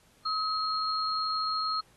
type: tone pair together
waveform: sine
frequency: 1277 / 4253 Hz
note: D#6 / C8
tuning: +45 / +27 cents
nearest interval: octave + major sixth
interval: 2082 cents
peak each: -29 / -32 dBFS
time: 0.25-1.81 s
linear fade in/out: 10 ms
effects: pink hiss -63 dBFS RMS until 1.96 s + AAC 32 kbps